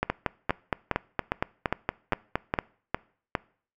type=two click trains; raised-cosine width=0.5 ms; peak=-9 / -9 dBFS; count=12 / 9; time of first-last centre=0.03-2.588 / 0.1-3.352 s; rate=4.3 / 2.46 Hz; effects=noise-tail reverb RT60 0.5 s tail -23 dB re dry